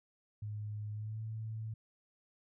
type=tone with pitch glide; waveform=sine; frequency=105.4 to 110.38 Hz; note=G#2 to A2; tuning=+26 to +6 cents; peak=-38 dBFS; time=0.42-1.74 s; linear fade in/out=5 ms; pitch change=+80 cents; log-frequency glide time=0.92-1.21 s; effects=none